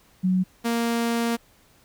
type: tone pair in turn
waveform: sine / sawtooth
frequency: 185 / 233.1 Hz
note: F#3 / A#3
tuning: 0 / 0 cents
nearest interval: major third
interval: 400 cents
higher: second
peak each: -18 dBFS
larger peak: neither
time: 0.23-0.44 / 0.64-1.37 s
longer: second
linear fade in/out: 20 ms
effects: pink hiss -58 dBFS RMS until 1.84 s